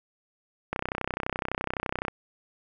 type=click train; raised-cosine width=0.5 ms; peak=-13 dBFS; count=44; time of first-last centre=0.73-2.082 s; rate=31.8 Hz; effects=none

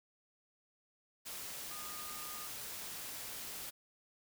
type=tone in noise; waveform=sine; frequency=1223 Hz; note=D#6; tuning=30 cents flat; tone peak=-50 dBFS; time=1.7-2.48 s; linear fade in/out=20 ms; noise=white; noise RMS=-45 dBFS; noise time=1.25-3.71 s; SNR=-8 dB; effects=none

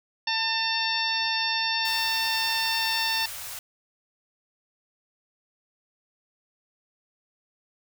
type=harmonic tone; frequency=899 Hz; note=A5; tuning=37 cents sharp; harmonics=1 / 2 / 3 / 4 / 5 / 6; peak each=-31 / -31 / -31 / -31 / -31 / -31 dBFS; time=0.27-3.26 s; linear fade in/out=5 ms
type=band-stop noise; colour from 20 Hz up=white; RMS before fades=-37 dBFS; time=1.85-3.59 s; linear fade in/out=2 ms; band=130 to 560 Hz; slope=24 dB/octave
effects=none

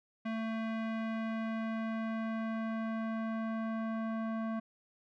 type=tone with low-pass filter sweep; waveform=square; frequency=223.4 Hz; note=A3; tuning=27 cents sharp; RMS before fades=-36 dBFS; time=0.25-4.6 s; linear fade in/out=10 ms; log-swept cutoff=2300 to 1300 Hz; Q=1.3; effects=none

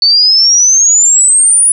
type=exponential sweep; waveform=sine; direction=up; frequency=4466 to 9910 Hz; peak=-4 dBFS; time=0.02-1.72 s; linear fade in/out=2 ms; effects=none

